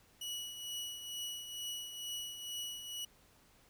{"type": "tone with tremolo", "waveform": "sawtooth", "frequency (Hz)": 2930, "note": "F#7", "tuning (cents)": -18, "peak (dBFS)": -35, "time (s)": [0.21, 3.05], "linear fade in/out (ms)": 5, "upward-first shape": "triangle", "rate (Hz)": 2.2, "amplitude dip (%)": 60, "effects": ["pink hiss -66 dBFS RMS until 3.69 s"]}